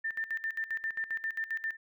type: tone with tremolo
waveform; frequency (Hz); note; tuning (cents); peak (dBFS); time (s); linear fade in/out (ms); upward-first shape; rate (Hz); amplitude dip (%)
sine; 1792; A6; +31; -30; 0.04-1.77; 10; square; 7.5; 80
effects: none